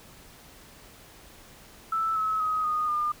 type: tone with pitch steps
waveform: sine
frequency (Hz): 1318.5 / 1289.9 / 1261.9 / 1234.5 / 1207.7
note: E6 / E6 / D#6 / D#6 / D6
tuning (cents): 0 / -38 / +24 / -14 / +48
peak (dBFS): -24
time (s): 1.92-3.12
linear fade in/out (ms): 5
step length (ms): 240
effects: pink hiss -51 dBFS RMS until 3.2 s